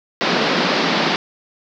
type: band-pass noise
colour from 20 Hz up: pink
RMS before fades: -18 dBFS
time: 0.21-1.16 s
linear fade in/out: 0 ms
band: 170 to 5100 Hz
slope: 48 dB/octave
effects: none